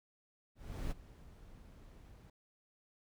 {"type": "noise with ADSR envelope", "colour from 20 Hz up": "brown", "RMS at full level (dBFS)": -38, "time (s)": [0.55, 2.3], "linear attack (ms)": 360, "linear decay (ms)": 22, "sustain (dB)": -18, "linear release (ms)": 4, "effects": []}